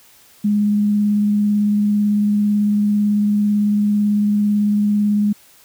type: tone with vibrato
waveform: sine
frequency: 207.2 Hz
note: G#3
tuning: 4 cents flat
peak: -13 dBFS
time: 0.44-5.33 s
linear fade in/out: 10 ms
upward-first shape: square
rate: 18 Hz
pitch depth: 9 cents each way
effects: white hiss -49 dBFS RMS until 5.64 s